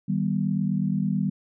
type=chord; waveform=sine; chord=Eb augmented; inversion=none; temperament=just; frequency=155.56 / 194.45 / 243.1 Hz; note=Eb3 / G3 / B3; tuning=0 / -14 / -27 cents; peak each=-27 / -24 / -30 dBFS; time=0.08-1.3 s; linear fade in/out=10 ms; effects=none